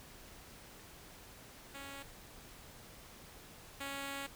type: tone pair in turn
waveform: 5% pulse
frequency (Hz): 277.2 / 277.2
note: C#4 / C#4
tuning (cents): 0 / 0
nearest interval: unison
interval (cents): 0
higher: neither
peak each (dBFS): -35 / -29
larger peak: second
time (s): 1.74-2.03 / 3.8-4.27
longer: second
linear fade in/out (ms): 10
effects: pink hiss -55 dBFS RMS until 4.35 s